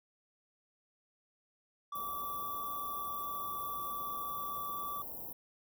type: tone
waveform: triangle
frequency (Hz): 1158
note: D6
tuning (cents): -25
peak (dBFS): -36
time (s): 1.92-5.02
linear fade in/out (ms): 5
type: band-stop noise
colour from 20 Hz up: white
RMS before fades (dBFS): -44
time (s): 1.95-5.33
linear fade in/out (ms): 5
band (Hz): 950 to 12000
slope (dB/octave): 48
effects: none